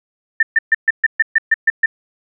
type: tone bursts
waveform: sine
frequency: 1793 Hz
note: A6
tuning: 32 cents sharp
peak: -8 dBFS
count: 10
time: 0.4-1.86 s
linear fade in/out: 5 ms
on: 29 ms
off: 130 ms
effects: none